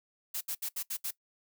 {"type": "noise bursts at uneven times", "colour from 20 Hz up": "blue", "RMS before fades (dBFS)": -35, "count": 6, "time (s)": [[0.34, 0.41], [0.48, 0.55], [0.62, 0.69], [0.76, 0.83], [0.9, 0.97], [1.04, 1.11]], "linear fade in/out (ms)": 10, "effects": ["noise-tail reverb RT60 0.1 s tail -19 dB re dry"]}